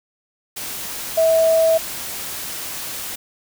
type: tone in noise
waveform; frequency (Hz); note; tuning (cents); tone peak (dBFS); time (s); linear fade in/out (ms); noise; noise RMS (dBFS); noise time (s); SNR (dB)
sine; 650; E5; -24; -12; 1.17-1.78; 10; white; -29; 0.56-3.16; +14
effects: none